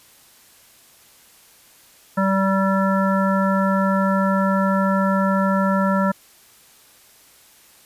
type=harmonic tone; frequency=193.3 Hz; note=G3; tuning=24 cents flat; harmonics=1 / 3 / 5 / 7 / 9; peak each=-18 / -23 / -25 / -24 / -30 dBFS; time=2.17-6.12 s; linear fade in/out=10 ms; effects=white hiss -51 dBFS RMS until 7.85 s + resampled to 32000 Hz